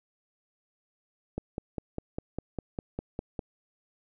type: click train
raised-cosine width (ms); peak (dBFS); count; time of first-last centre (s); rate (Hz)
2; -19; 11; 1.38-3.392; 4.97
effects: none